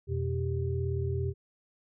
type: tone cluster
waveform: sine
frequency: 87.5 / 125.2 / 393.4 Hz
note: F2 / B2 / G4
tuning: +4 / +24 / +6 cents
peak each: -31 / -32 / -35 dBFS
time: 0.07-1.34 s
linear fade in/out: 50 ms
effects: none